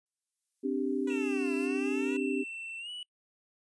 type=noise with exponential growth; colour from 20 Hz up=violet; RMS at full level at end=-48 dBFS; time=0.06-1.67 s; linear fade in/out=0 ms; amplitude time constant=350 ms
type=chord; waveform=sine; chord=C suspended second; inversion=none; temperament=just; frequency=261.6 / 294.3 / 392.4 Hz; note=C4 / D4 / G4; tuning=0 / +4 / +2 cents; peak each=-32 / -33 / -33 dBFS; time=0.63-2.44 s; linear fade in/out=20 ms
type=exponential two-way sweep; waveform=10% pulse; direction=down then up; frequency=493.9 to 329.6 to 493.9 Hz; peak=-35 dBFS; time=1.07-2.17 s; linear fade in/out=5 ms; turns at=1.55 s
type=tone with pitch glide; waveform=triangle; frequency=2687 to 2947 Hz; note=E7 to F#7; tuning=+33 to -8 cents; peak=-37 dBFS; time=1.1-3.03 s; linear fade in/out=2 ms; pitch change=+159 cents; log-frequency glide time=2.79-2.9 s
effects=noise-tail reverb RT60 0.1 s tail -25 dB re dry + resampled to 24000 Hz